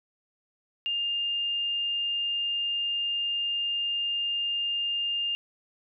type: tone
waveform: sine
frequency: 2810 Hz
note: F7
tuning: 10 cents sharp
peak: -26 dBFS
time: 0.86-5.35 s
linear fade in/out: 0 ms
effects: none